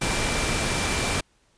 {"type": "tone in noise", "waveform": "sine", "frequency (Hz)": 2352, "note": "D7", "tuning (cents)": 2, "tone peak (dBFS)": -33, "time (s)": [0.01, 1.21], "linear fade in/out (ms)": 10, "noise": "pink", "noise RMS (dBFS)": -25, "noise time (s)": [0.01, 1.21], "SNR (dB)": -11, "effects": ["pink hiss -64 dBFS RMS until 1.57 s", "resampled to 22050 Hz"]}